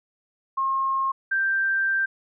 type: tone pair in turn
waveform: sine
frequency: 1074 / 1572.9 Hz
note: C6 / G6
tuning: +45 / +5 cents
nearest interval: perfect fifth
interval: 660 cents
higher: second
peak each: -21 / -20 dBFS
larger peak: second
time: 0.57-1.12 / 1.31-2.06 s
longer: second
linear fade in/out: 10 ms
effects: none